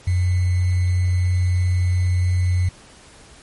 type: tone with sample-and-hold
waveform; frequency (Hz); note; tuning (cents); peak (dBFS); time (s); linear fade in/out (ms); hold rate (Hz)
sine; 90.3; F#2; -42; -15; 0.07-2.69; 5; 2100
effects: pink hiss -46 dBFS RMS until 3.42 s + MP3 48 kbps